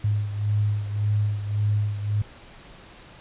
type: beating tone pair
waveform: sine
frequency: 103.83 / 105.63 Hz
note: G#2 / G#2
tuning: 0 / +30 cents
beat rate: 1.8 Hz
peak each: -22 / -28 dBFS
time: 0.04-2.22 s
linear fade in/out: 5 ms
effects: pink hiss -47 dBFS RMS until 3.2 s + resampled to 8000 Hz